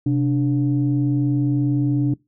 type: tone pair together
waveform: sine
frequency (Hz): 129.6 / 292.5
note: C3 / D4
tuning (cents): -16 / -7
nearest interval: octave + major second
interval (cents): 1409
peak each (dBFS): -18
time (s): 0.06-2.14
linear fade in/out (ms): 5
effects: noise-tail reverb RT60 0.2 s tail -22 dB re dry + tanh soft clip ceiling -10 dBFS